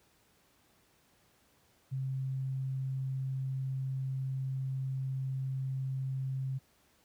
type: tone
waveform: sine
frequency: 132.8 Hz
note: C3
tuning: 26 cents sharp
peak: -32 dBFS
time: 1.91-6.59 s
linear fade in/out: 20 ms
effects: pink hiss -68 dBFS RMS until 7.04 s + high-pass 60 Hz 12 dB/octave